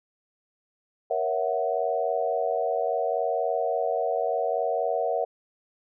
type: chord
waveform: sine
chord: F# dominant seventh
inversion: first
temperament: equal with one note detuned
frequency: 470.8 / 554.4 / 659.3 / 740 Hz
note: A#4 / C#5 / E5 / F#5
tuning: +17 / 0 / 0 / 0 cents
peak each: -29 / -30 / -28 / -29 dBFS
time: 1.1-5.25 s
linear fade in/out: 10 ms
effects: none